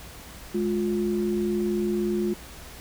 sine tone pair together, 210.2 / 353.5 Hz, G#3 / F4, +21 / +21 cents, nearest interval major sixth, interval 900 cents, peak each -26 / -25 dBFS, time 0.54-2.34 s, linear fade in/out 10 ms, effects added 60 Hz sine -46 dBFS peak until 2.8 s + pink hiss -44 dBFS RMS until 2.8 s

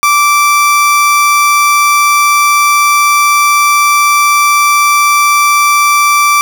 30% pulse tone, 1168 Hz, D6, 10 cents flat, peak -3 dBFS, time 0.03-6.41 s, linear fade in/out 0 ms, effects none

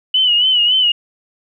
sine tone with vibrato, 2960 Hz, F#7, in tune, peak -10 dBFS, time 0.14-0.92 s, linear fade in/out 5 ms, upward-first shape sine, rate 3.6 Hz, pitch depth 69 cents each way, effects none

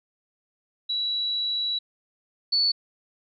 sine tone pair in turn, 3918 / 4453 Hz, B7 / C#8, -15 / +7 cents, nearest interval major second, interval 222 cents, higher second, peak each -24 / -19 dBFS, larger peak second, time 0.89-1.79 / 2.52-2.72 s, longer first, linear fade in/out 10 ms, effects none

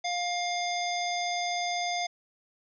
harmonic tone, 706 Hz, F5, 19 cents sharp, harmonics 1 / 3 / 5 / 7 / 9, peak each -30 / -35 / -37 / -38 / -40 dBFS, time 0.04-2.07 s, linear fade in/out 10 ms, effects none

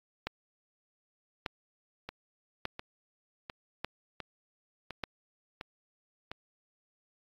two click trains, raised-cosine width 0.3 ms, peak -23 / -17 dBFS, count 7 / 5, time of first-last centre 2.09-6.315 / 0.27-5.038 s, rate 1.42 / 0.839 Hz, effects AAC 32 kbps

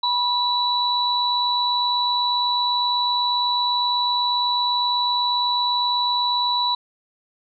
sine tone pair together, 977 / 3944 Hz, B5 / B7, -19 / -3 cents, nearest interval 2 octaves, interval 2416 cents, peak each -21 dBFS, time 0.03-6.75 s, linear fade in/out 5 ms, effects none

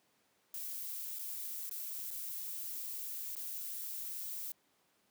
violet noise with dropouts, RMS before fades -42 dBFS, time 0.54-4.52 s, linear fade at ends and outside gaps 2 ms, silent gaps 1.188-1.192 / 1.695-1.711 / 2.107-2.111 / 3.353-3.366 s, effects pink hiss -73 dBFS RMS until 5.1 s + high-pass 200 Hz 12 dB/octave

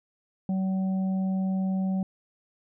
harmonic tone, 189.7 Hz, F#3, 43 cents sharp, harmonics 1 / 3 / 4, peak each -24 / -42 / -42 dBFS, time 0.49-2.03 s, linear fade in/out 2 ms, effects none

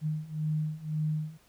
sine beating tone pair, 153.1 / 155 Hz, D#3 / D#3, -28 / -6 cents, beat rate 1.9 Hz, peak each -33 / -31 dBFS, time 0.01-1.38 s, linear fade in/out 50 ms, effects pink hiss -63 dBFS RMS until 1.48 s

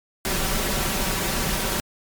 pink noise with comb filter, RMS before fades -24 dBFS, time 0.25-1.8 s, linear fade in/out 0 ms, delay 5.2 ms, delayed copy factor +0.5, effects MP3 96 kbps

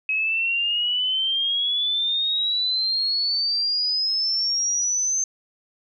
sine exponential sweep, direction up, 2548 to 6290 Hz, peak -20 dBFS, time 0.09-5.24 s, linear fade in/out 2 ms, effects none

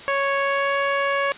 15% pulse tone with pitch glide, 554.4 to 557.9 Hz, C#5 to C#5, 0 to +11 cents, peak -13 dBFS, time 0.08-1.32 s, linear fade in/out 0 ms, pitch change +11 cents, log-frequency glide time 0.38-0.76 s, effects white hiss -39 dBFS RMS until 1.37 s + resampled to 8000 Hz

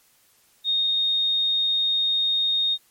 sine tone, 3700 Hz, A#7, 14 cents flat, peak -19 dBFS, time 0.64-2.78 s, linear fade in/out 50 ms, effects white hiss -60 dBFS RMS until 2.9 s + MP3 64 kbps

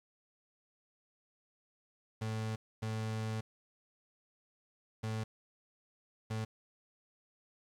35% pulse tone bursts at uneven times, 110 Hz, A2, in tune, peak -33 dBFS, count 4, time 2.21-2.56 / 2.82-3.41 / 5.03-5.24 / 6.3-6.45 s, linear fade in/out 10 ms, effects low-pass 9000 Hz 12 dB/octave + 10-bit

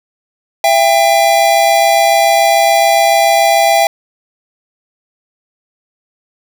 square tone pair together, 671 / 798 Hz, E5 / G5, +31 / +31 cents, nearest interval minor third, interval 300 cents, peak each -11 dBFS, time 0.64-3.87 s, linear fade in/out 2 ms, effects none

